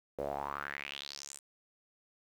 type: tone with band-pass filter sweep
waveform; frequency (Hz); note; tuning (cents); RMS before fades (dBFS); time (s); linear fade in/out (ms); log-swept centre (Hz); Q
sawtooth; 70.8; C#2; +37; -41; 0.18-1.39; 10; 500 to 8700; 4.9
effects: 10-bit